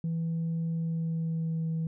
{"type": "tone with pitch glide", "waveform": "sine", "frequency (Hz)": [164.81, 161.98], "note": ["E3", "E3"], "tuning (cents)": [0, -30], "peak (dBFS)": -26, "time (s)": [0.04, 1.87], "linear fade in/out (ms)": 2, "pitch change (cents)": -30, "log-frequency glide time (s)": [0.7, 1.69], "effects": ["tanh soft clip ceiling -26 dBFS"]}